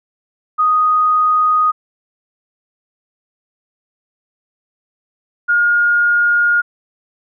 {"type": "tone pair in turn", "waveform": "sine", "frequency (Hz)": [1244.5, 1424.5], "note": ["D#6", "F6"], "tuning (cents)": [0, 34], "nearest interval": "major second", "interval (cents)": 234, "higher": "second", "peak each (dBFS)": -10, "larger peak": "neither", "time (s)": [[0.58, 1.72], [5.48, 6.62]], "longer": "neither", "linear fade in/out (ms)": 20, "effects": []}